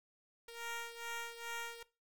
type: ring-modulated tone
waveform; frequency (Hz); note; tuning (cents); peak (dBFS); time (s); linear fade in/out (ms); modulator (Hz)
10% pulse; 466.2; A#4; 0; -31; 0.48-1.83; 5; 465
effects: noise-tail reverb RT60 0.3 s tail -20 dB re dry